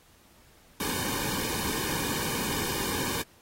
pink noise with comb filter, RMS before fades -31 dBFS, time 0.8-3.22 s, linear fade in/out 2 ms, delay 1.5 ms, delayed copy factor -0.85, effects pink hiss -59 dBFS RMS until 3.41 s + AAC 48 kbps

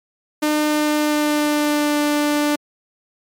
sawtooth tone with pitch glide, 302.1 to 295 Hz, D4 to D4, +49 to +8 cents, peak -12 dBFS, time 0.42-2.56 s, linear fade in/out 10 ms, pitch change -41 cents, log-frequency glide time 0.62-1.99 s, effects MP3 96 kbps

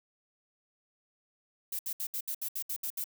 violet noise bursts, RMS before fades -35 dBFS, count 10, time 1.72-3.042 s, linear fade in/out 5 ms, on 71 ms, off 68 ms, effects none

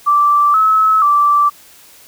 sine tone with pitch steps, 1169 / 1293 / 1167 Hz, D6 / E6 / D6, -8 / -34 / -11 cents, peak -8 dBFS, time 0.06-1.5 s, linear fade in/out 20 ms, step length 480 ms, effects white hiss -43 dBFS RMS until 2.07 s

